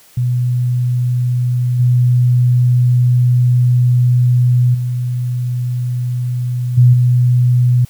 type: tone with level steps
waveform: sine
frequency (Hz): 123.47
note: B2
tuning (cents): 0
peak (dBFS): -12 / -8 / -15 / -4 / -8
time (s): 0.17-7.85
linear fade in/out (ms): 5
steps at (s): 1.79 / 4.74 / 6.77 / 6.93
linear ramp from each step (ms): 10
effects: white hiss -46 dBFS RMS until 7.89 s